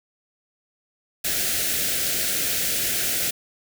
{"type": "band-stop noise", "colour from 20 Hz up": "white", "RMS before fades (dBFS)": -24, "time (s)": [1.24, 3.31], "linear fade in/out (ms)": 10, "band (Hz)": [710, 1400], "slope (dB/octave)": 48, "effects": []}